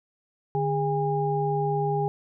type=tone cluster; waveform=sine; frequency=148.6 / 408.8 / 813 Hz; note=D3 / G#4 / G#5; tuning=+21 / -27 / -37 cents; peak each=-27 dBFS; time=0.55-2.08 s; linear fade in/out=0 ms; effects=none